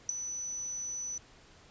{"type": "tone with ADSR envelope", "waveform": "sine", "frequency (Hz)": 5970, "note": "F#8", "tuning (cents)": 15, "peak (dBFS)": -22, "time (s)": [0.09, 1.18], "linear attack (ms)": 3, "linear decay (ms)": 7, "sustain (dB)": -13, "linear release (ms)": 3, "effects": ["pink hiss -58 dBFS RMS until 1.7 s", "resampled to 16000 Hz"]}